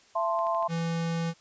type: chord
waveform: sine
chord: A minor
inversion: second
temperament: equal with one note detuned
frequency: 671.6 / 880 / 1046.5 Hz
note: E5 / A5 / C6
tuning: +32 / 0 / 0 cents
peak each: -28 / -33 / -28 dBFS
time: 0.15-0.68 s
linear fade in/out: 10 ms
type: click train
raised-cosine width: 0.3 ms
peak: -32 dBFS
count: 6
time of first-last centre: 0.39-0.784 s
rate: 12.7 Hz
type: tone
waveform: square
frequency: 166.5 Hz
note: E3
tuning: 18 cents sharp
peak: -28 dBFS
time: 0.68-1.34 s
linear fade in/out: 50 ms
effects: white hiss -59 dBFS RMS until 1.4 s + resampled to 16000 Hz